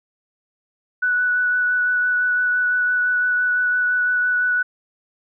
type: tone with vibrato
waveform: sine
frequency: 1480 Hz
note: F#6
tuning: in tune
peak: -16 dBFS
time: 1.02-4.63 s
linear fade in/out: 10 ms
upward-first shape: sine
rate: 5.9 Hz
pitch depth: 12 cents each way
effects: none